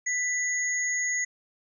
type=tone pair together; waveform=sine; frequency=1984 / 6668 Hz; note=B6 / G#8; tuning=+7 / +6 cents; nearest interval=octave + major sixth; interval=2099 cents; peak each=-27 / -29 dBFS; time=0.06-1.25 s; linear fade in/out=10 ms; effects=none